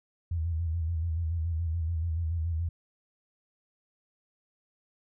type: tone with vibrato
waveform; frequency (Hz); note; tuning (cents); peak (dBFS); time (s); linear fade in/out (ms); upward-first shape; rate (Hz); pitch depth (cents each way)
sine; 82.41; E2; 0; -27; 0.31-2.69; 5; square; 7; 60
effects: none